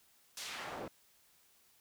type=noise with band-pass filter sweep; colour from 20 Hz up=pink; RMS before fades=-44 dBFS; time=0.37-0.88 s; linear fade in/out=2 ms; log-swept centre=6500 to 360 Hz; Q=0.84; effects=white hiss -68 dBFS RMS until 1.8 s